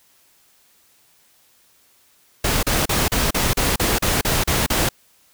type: noise bursts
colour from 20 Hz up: pink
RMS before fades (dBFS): -19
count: 11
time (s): 2.44-4.89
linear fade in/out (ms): 5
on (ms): 190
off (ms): 36
effects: white hiss -57 dBFS RMS until 5.33 s

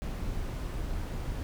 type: noise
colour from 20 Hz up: brown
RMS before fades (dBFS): -34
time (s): 0.02-1.43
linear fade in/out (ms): 0
effects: none

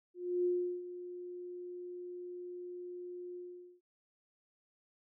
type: tone with ADSR envelope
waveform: sine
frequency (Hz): 356.3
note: F4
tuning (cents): +35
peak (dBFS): -28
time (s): 0.14-3.81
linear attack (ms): 310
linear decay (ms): 370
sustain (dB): -14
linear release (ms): 450
effects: none

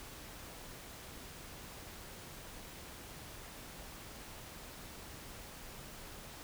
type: silence
effects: pink hiss -50 dBFS RMS until 6.43 s

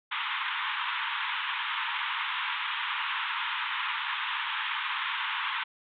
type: band-pass noise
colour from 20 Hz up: pink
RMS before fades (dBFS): -32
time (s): 0.11-5.64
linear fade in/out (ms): 10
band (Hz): 890 to 3600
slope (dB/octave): 96
effects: none

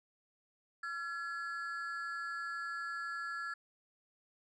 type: ring-modulated tone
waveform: triangle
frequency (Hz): 1529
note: G6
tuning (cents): -44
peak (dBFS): -33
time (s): 0.83-3.54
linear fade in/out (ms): 5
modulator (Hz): 166
effects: resampled to 24000 Hz

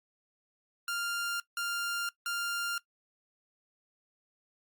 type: tone bursts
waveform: sawtooth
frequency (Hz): 1396.9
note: F6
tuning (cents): 0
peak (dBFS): -28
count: 3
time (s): 0.88-2.78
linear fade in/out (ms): 2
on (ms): 520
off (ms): 170
effects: noise-tail reverb RT60 0.1 s tail -19 dB re dry + Opus 48 kbps

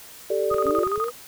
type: chord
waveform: sine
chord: G suspended second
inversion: none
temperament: just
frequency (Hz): 392 / 441 / 588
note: G4 / A4 / D5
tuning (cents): 0 / +4 / +2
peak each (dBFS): -25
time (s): 0.3-0.84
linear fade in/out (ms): 5
type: tone with tremolo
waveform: sine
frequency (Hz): 1241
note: D#6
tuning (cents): -5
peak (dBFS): -22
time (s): 0.5-1.1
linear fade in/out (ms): 20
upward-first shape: square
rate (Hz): 12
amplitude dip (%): 80
type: clicks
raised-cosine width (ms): 5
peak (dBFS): -29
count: 7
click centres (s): 0.514 / 0.546 / 0.659 / 0.697 / 0.786 / 0.869 / 0.978
type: linear sweep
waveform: sine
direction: up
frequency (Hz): 261.6 to 493.9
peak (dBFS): -25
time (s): 0.63-1.12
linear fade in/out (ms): 50
effects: white hiss -44 dBFS RMS until 1.27 s

